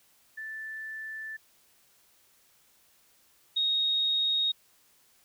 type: tone pair in turn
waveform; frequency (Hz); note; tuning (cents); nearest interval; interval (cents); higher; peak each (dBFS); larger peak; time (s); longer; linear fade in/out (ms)
sine; 1760 / 3744; A6 / A#7; 0 / +7; octave + minor second; 1307; second; -36 / -24; second; 0.37-1.37 / 3.56-4.52; first; 10
effects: white hiss -64 dBFS RMS until 5.24 s